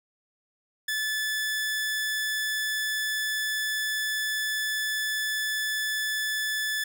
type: tone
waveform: sawtooth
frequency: 1735 Hz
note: A6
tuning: 25 cents flat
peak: -23 dBFS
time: 0.88-6.84 s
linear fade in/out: 5 ms
effects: none